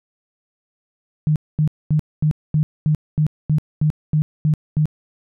sine tone bursts, 152.8 Hz, D#3, 31 cents flat, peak -13 dBFS, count 12, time 1.27-4.856 s, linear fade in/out 0 ms, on 88 ms, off 230 ms, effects none

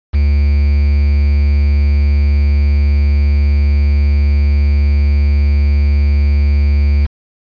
triangle tone with quantisation, 71.8 Hz, D2, 39 cents flat, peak -6 dBFS, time 0.13-7.07 s, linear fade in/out 20 ms, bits 5, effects resampled to 11025 Hz

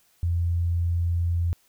sine tone, 85.7 Hz, F2, 32 cents flat, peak -21 dBFS, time 0.23-1.53 s, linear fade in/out 0 ms, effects white hiss -63 dBFS RMS until 1.68 s

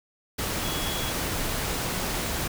sine tone in noise, 3346 Hz, G#7, 12 cents sharp, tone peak -35 dBFS, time 0.64-1.11 s, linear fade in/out 10 ms, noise pink, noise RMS -29 dBFS, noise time 0.38-2.48 s, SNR -9 dB, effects none

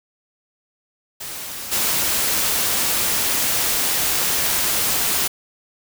white noise with level steps, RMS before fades -31 / -20 dBFS, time 1.2-5.28 s, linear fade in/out 10 ms, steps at 1.71 s, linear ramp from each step 20 ms, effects none

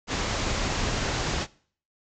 pink low-pass noise, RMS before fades -28 dBFS, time 0.07-1.47 s, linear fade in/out 50 ms, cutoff 7400 Hz, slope 96 dB/octave, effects noise-tail reverb RT60 0.5 s tail -21 dB re dry

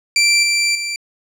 20% pulse tone with level steps, 2349 Hz, D7, in tune, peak -6 / -9 / -16 dBFS, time 0.16-0.96 s, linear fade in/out 2 ms, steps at 0.43 / 0.75 s, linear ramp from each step 2 ms, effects low-pass 11000 Hz 12 dB/octave

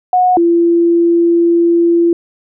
sine tone pair in turn, 730 / 340.2 Hz, F#5 / F4, -24 / -45 cents, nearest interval octave + minor second, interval 1321 cents, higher first, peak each -7 dBFS, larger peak neither, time 0.13-0.37 / 0.37-2.13 s, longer second, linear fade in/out 2 ms, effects none

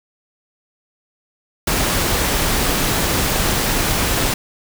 pink noise, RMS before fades -18 dBFS, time 1.67-4.34 s, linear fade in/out 5 ms, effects none

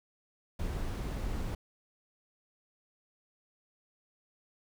brown noise, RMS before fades -35 dBFS, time 0.59-1.55 s, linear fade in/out 5 ms, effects none

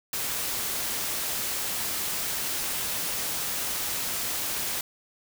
white noise, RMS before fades -30 dBFS, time 0.13-4.81 s, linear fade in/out 2 ms, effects none

